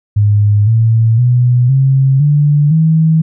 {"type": "tone with pitch steps", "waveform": "sine", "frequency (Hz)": [103.7, 113.09, 123.32, 134.48, 146.65, 159.93], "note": ["G#2", "A2", "B2", "C3", "D3", "D#3"], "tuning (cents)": [-2, 48, -2, 48, -2, 48], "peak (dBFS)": -6, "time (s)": [0.16, 3.22], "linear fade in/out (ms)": 10, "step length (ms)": 510, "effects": []}